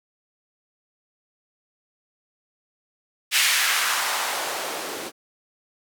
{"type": "noise with band-pass filter sweep", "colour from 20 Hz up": "blue", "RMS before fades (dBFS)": -24, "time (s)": [3.31, 5.12], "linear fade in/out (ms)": 50, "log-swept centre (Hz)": [2400, 320], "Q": 1.4, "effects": []}